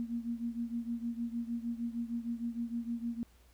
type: beating tone pair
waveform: sine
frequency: 232.5 / 239 Hz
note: A#3 / A#3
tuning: -4 / +43 cents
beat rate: 6.5 Hz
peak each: -36 / -39 dBFS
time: 0-3.23 s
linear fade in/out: 0 ms
effects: added 60 Hz sine -61 dBFS peak until 3.53 s + pink hiss -67 dBFS RMS until 3.53 s